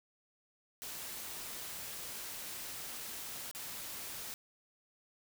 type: noise with dropouts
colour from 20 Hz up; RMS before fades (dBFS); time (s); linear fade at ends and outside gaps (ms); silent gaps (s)
white; -44; 0.82-4.34; 0; 3.513-3.549
effects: none